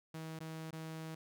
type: tone with dropouts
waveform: sawtooth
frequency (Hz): 160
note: D#3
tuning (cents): +49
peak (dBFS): -39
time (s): 0.14-1.15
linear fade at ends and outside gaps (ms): 5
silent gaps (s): 0.391-0.404 / 0.708-0.728
effects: none